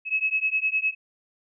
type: beating tone pair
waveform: sine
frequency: 2570 / 2579.8 Hz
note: E7 / E7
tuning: -45 / -38 cents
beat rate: 9.8 Hz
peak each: -25 dBFS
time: 0.05-0.95 s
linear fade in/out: 50 ms
effects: none